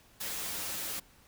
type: noise with comb filter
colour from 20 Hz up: white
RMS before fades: -37 dBFS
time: 0.2-1 s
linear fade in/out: 10 ms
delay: 8.1 ms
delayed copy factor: -0.55
effects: pink hiss -61 dBFS RMS until 1.27 s